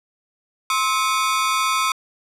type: ring-modulated tone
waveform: sawtooth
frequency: 1174.7 Hz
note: D6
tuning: in tune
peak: -11 dBFS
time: 0.7-1.92 s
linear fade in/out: 2 ms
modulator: 121 Hz
effects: low-pass 11000 Hz 12 dB/octave